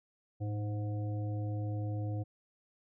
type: harmonic tone with a mistuned harmonic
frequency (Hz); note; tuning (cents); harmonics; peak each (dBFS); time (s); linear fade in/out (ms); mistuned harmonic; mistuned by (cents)
103.83; G#2; 0; 1 / 3 / 5 / 7; -33 / -43 / -47 / -50; 0.4-2.24; 20; 1; +48
effects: none